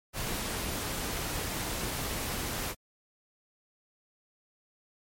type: noise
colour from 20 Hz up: pink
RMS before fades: -34 dBFS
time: 0.13-2.75 s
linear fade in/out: 50 ms
effects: MP3 64 kbps